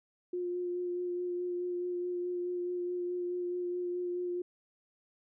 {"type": "tone with vibrato", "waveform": "sine", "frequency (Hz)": 355.4, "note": "F4", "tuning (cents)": 30, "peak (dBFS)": -32, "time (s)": [0.33, 4.42], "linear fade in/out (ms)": 5, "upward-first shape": "sine", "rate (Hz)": 4.7, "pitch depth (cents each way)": 14, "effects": []}